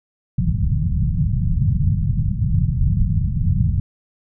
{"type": "low-pass noise", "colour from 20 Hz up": "white", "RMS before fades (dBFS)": -18, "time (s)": [0.38, 3.8], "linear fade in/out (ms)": 5, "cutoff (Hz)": 170, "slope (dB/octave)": 48, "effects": []}